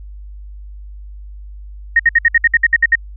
sine tone bursts, 1860 Hz, A#6, 4 cents flat, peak -6 dBFS, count 11, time 1.96-2.955 s, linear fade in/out 5 ms, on 35 ms, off 61 ms, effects added 50 Hz sine -30 dBFS peak until 3.16 s

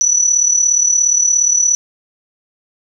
sine tone with amplitude modulation, 5930 Hz, F#8, 3 cents sharp, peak -7 dBFS, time 0.01-1.75 s, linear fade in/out 0 ms, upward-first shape sine, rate 37.1 Hz, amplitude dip 65%, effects none

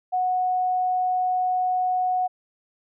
sine tone, 735 Hz, F#5, 12 cents flat, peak -20 dBFS, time 0.12-2.28 s, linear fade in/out 20 ms, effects none

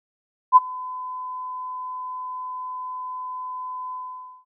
sine tone with ADSR envelope, 1012 Hz, B5, 42 cents sharp, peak -5 dBFS, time 0.52-4.45 s, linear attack 43 ms, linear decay 27 ms, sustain -24 dB, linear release 520 ms, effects none

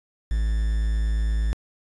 triangle tone with quantisation, 54.3 Hz, A1, 22 cents flat, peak -18 dBFS, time 0.31-1.53 s, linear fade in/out 0 ms, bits 7, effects resampled to 22050 Hz

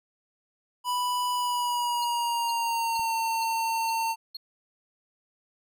square tone with pitch glide, 988 to 906 Hz, B5 to A#5, 0 to -50 cents, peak -26 dBFS, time 0.84-4.16 s, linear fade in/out 50 ms, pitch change -150 cents, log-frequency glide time 1.32-3.15 s
triangle tone bursts, 4293 Hz, C8, 44 cents sharp, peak -33 dBFS, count 6, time 2.02-4.37 s, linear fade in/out 5 ms, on 25 ms, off 440 ms
click, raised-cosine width 5 ms, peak -35 dBFS, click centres 2.995 s
effects none

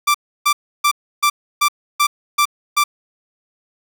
sawtooth tone bursts, 1174.7 Hz, D6, in tune, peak -8 dBFS, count 8, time 0.07-2.84 s, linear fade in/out 10 ms, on 75 ms, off 310 ms, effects none

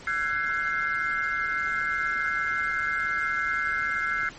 sine tone cluster, 1348 / 1509 / 1655 / 2104 Hz, E6 / F#6 / G#6 / C7, +38 / +34 / -6 / +9 cents, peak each -30 dBFS, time 0.07-4.29 s, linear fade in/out 2 ms, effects pink hiss -45 dBFS RMS until 4.38 s + MP3 32 kbps

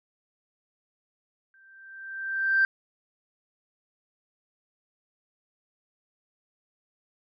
sine tone with exponential growth, 1568 Hz, G6, in tune, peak -16 dBFS, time 1.54-2.65 s, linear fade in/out 1 ms, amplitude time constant 240 ms, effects tanh soft clip ceiling -13 dBFS

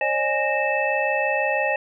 sine tone cluster, 540 / 606 / 829 / 1851 / 2627 Hz, C#5 / D#5 / G#5 / A#6 / E7, -45 / -46 / -3 / -13 / -7 cents, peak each -26 dBFS, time 0.01-1.76 s, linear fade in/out 2 ms, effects none

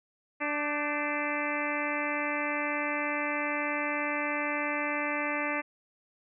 harmonic tone with a mistuned harmonic, 293.7 Hz, D4, in tune, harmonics 1 / 2 / 3 / 4 / 5 / 6 / 7 / 8 / 9, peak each -36 / -36 / -38 / -37 / -41 / -38 / -35 / -38 / -40 dBFS, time 0.4-5.62 s, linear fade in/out 20 ms, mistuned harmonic 5, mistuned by +68 cents, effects none

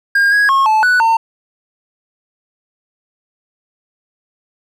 triangle tone with pitch steps, 1615 / 1657 / 1085 / 870 / 1483 / 906 Hz, G#6 / G#6 / C#6 / A5 / F#6 / A#5, -49 / -4 / -37 / -20 / +4 / -50 cents, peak -7 dBFS, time 0.15-1.17 s, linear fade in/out 5 ms, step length 170 ms, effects none

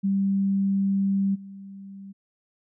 sine tone with level steps, 196 Hz, G3, in tune, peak -20 / -38 dBFS, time 0.03-2.13 s, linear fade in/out 20 ms, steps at 1.34 s, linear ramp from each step 20 ms, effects none

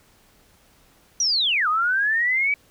sine linear two-way sweep, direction down then up, 5930 to 1200 to 2306 Hz, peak -18 dBFS, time 1.2-2.54 s, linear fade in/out 2 ms, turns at 1.68 s, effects pink hiss -57 dBFS RMS until 2.7 s

